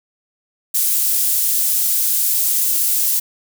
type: high-pass noise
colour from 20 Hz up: pink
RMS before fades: -17 dBFS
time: 0.74-3.2 s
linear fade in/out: 10 ms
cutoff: 11000 Hz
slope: 12 dB/octave
effects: none